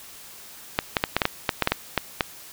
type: clicks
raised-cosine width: 0.3 ms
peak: -3 dBFS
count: 12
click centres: 0.789 / 0.968 / 1.039 / 1.166 / 1.218 / 1.254 / 1.492 / 1.623 / 1.674 / 1.72 / 1.977 / 2.208 s
effects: white hiss -44 dBFS RMS until 2.52 s